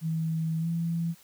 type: tone with pitch glide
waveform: sine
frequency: 161.3 to 167.37 Hz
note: E3 to E3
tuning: -37 to +27 cents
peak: -26 dBFS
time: 0.01-1.15 s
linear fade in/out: 50 ms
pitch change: +64 cents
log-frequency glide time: 0.59-0.68 s
effects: white hiss -57 dBFS RMS until 1.23 s